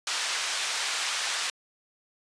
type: band-pass noise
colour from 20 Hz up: white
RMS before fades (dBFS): -30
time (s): 0.07-1.5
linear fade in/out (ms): 2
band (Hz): 910 to 5500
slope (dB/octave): 12
effects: resampled to 22050 Hz